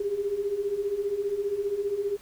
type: beating tone pair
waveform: sine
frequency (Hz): 392 / 407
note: G4 / G#4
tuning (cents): 0 / -35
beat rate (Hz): 15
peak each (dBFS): -32 / -27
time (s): 0-2.17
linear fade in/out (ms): 5
effects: pink hiss -53 dBFS RMS until 2.21 s